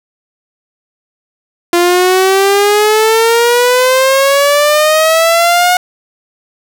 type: exponential sweep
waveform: sawtooth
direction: up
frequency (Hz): 344.7 to 727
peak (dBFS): -3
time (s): 1.73-5.77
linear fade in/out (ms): 2
effects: none